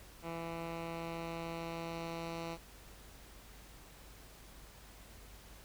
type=tone with low-pass filter sweep; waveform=10% pulse; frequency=166.6 Hz; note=E3; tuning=19 cents sharp; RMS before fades=-42 dBFS; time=0.22-2.58 s; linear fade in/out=50 ms; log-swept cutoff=2400 to 4800 Hz; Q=1; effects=added 50 Hz sine -57 dBFS peak until 5.64 s + pink hiss -57 dBFS RMS until 5.64 s